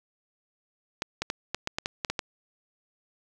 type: clicks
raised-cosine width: 0.2 ms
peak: -11 dBFS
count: 10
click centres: 1.021 / 1.22 / 1.301 / 1.546 / 1.674 / 1.785 / 1.859 / 2.048 / 2.1 / 2.192 s
effects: none